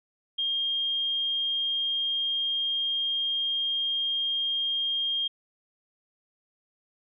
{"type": "tone", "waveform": "sine", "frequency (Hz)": 3220, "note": "G7", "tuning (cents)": 46, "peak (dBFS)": -25, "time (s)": [0.38, 5.28], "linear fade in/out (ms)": 10, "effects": []}